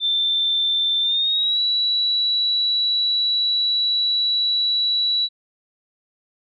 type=tone with pitch glide; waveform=sine; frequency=3559 to 3926 Hz; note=A7 to B7; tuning=+19 to -11 cents; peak=-17 dBFS; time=0-5.29 s; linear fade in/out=50 ms; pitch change=+170 cents; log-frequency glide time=1.01-1.6 s; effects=none